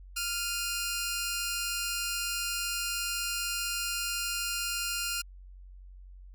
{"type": "tone pair together", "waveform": "10% pulse", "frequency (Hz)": [1396.9, 2489], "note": ["F6", "D#7"], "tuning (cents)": [0, 0], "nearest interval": "minor seventh", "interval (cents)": 1000, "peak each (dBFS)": [-24, -27], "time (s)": [0.16, 5.22], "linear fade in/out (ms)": 10, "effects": ["added 46 Hz sine -46 dBFS peak until 6.34 s"]}